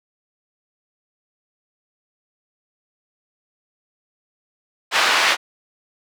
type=band-pass noise; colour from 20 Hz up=pink; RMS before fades=-17 dBFS; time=4.91-5.37 s; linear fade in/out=50 ms; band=1000 to 4000 Hz; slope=12 dB/octave; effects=none